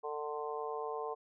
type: harmonic tone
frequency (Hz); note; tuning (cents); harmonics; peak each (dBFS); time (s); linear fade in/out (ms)
149.3; D3; +29; 3 / 4 / 5 / 6 / 7; -39 / -47 / -43 / -46 / -43; 0.03-1.15; 20
effects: none